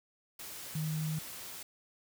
sine tone in noise, 155.8 Hz, D#3, 3 cents sharp, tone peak -32 dBFS, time 0.75-1.19 s, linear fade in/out 5 ms, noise white, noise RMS -45 dBFS, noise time 0.39-1.63 s, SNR +10 dB, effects none

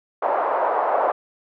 white band-pass noise, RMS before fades -21 dBFS, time 0.22-1.12 s, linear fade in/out 5 ms, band 520 to 960 Hz, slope 24 dB/octave, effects none

